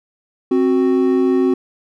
triangle tone pair together, 263.7 / 370 Hz, C4 / F#4, +14 / 0 cents, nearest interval tritone, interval 586 cents, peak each -13 dBFS, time 0.51-1.54 s, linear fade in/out 5 ms, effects none

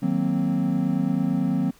triangle chord, C half-diminished seventh, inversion first, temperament equal, 155.56 / 185 / 233.1 / 261.6 Hz, Eb3 / Gb3 / Bb3 / C4, 0 / 0 / 0 / 0 cents, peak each -26 / -23 / -25 / -23 dBFS, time 0.02-1.71 s, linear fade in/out 10 ms, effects pink hiss -55 dBFS RMS until 1.79 s

